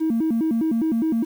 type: tone with vibrato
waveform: triangle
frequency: 270 Hz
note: C#4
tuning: 45 cents flat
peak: -15 dBFS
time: 0-1.25 s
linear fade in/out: 20 ms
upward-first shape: square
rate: 4.9 Hz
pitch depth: 290 cents each way
effects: tanh soft clip ceiling -15 dBFS + 8-bit